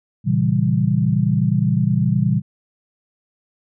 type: chord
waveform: sine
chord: A# diminished seventh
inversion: none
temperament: equal with one note detuned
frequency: 116.54 / 136.68 / 164.81 / 196 Hz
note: A#2 / C#3 / E3 / G3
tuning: 0 / -24 / 0 / 0 cents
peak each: -20 dBFS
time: 0.24-2.42 s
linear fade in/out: 50 ms
effects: none